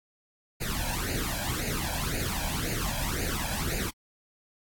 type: noise with flanger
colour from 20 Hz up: pink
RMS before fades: -31 dBFS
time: 0.6-3.91 s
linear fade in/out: 20 ms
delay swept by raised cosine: 0.44 to 1.26 ms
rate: 1.9 Hz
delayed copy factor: +0.8
effects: AAC 64 kbps